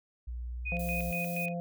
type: tone with pitch glide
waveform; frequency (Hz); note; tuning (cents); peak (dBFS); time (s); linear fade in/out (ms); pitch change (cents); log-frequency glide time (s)
sine; 60.1 to 61.4; B1 to B1; -46 to -9; -35; 0.27-1.12; 10; +37; 0.49-0.78
type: tone with tremolo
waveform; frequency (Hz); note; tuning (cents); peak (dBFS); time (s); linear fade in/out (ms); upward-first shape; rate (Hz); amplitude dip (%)
sine; 2489; D#7; 0; -33; 0.65-1.54; 20; square; 4.2; 75
type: harmonic tone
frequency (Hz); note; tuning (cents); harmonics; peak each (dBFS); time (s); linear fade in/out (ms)
172.9; F3; -17; 1 / 3 / 4; -34 / -39 / -40; 0.72-1.6; 0
type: noise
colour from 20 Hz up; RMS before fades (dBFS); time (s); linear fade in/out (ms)
violet; -43; 0.79-1.46; 5
effects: none